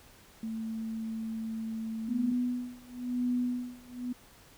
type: tone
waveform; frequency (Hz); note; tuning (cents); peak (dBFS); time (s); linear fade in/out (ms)
sine; 223; A3; +23; -33; 0.43-2.32; 2
type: tone with tremolo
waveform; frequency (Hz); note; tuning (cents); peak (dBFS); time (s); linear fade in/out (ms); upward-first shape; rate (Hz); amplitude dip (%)
sine; 246.9; B3; 0; -26; 2.08-4.13; 10; sine; 1; 95
effects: pink hiss -57 dBFS RMS until 4.57 s